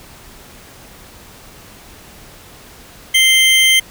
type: tone pair together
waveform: square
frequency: 2092 / 3136 Hz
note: C7 / G7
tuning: -1 / 0 cents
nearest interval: perfect fifth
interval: 701 cents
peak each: -12 dBFS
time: 3.14-3.8 s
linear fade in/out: 10 ms
effects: pink hiss -40 dBFS RMS until 3.9 s